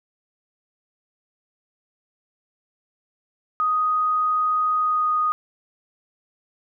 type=tone with pitch glide; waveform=sine; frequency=1247 to 1239.1 Hz; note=D#6 to D#6; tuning=+3 to -8 cents; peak=-18 dBFS; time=3.6-5.32 s; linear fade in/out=0 ms; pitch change=-11 cents; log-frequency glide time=4.77-5.11 s; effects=none